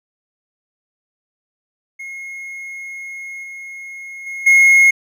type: tone with level steps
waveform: triangle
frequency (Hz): 2158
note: C#7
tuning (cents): -47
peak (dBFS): -26 / -28 / -23 / -5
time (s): 1.99-4.91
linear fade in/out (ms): 10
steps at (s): 3.43 / 4.26 / 4.46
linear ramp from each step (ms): 10
effects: none